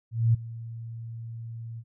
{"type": "tone with ADSR envelope", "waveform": "sine", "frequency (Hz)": 114.9, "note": "A#2", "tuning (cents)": -25, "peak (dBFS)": -16, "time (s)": [0.11, 1.84], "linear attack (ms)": 230, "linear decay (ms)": 12, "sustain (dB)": -19, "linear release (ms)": 54, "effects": []}